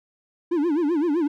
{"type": "tone with vibrato", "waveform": "triangle", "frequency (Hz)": 317.3, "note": "D#4", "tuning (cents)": 34, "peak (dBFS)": -17, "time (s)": [0.51, 1.28], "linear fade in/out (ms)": 10, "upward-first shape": "sine", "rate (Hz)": 7.8, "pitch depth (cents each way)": 200, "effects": []}